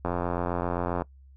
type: click train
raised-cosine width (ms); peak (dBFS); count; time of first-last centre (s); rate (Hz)
1; -14; 86; 0.05-1.02; 87.6
effects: noise-tail reverb RT60 0.1 s tail -22 dB re dry + added 67 Hz sine -49 dBFS peak until 1.36 s